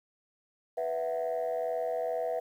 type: chord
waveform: sine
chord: B suspended fourth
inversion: none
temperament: just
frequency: 493.9 / 658.5 / 740.8 Hz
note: B4 / E5 / F#5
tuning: 0 / -2 / +2 cents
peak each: -32 / -31 / -36 dBFS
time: 0.77-2.4 s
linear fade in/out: 10 ms
effects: tanh soft clip ceiling -24 dBFS + 10-bit